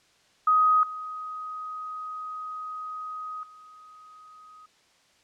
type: tone with level steps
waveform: sine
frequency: 1255 Hz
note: D#6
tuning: 15 cents sharp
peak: -17 / -33 / -47 dBFS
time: 0.47-4.66 s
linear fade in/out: 5 ms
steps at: 0.83 / 3.43 s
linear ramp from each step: 2 ms
effects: white hiss -62 dBFS RMS until 5.23 s + low-pass 6000 Hz 12 dB/octave